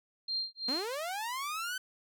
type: tone with tremolo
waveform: sine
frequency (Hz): 4186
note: C8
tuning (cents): 0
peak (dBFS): -30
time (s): 0.28-0.95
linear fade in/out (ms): 5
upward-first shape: sine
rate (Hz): 2.9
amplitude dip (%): 100
type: linear sweep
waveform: sawtooth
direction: up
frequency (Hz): 230.6 to 1541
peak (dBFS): -31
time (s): 0.68-1.78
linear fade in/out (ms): 5
effects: none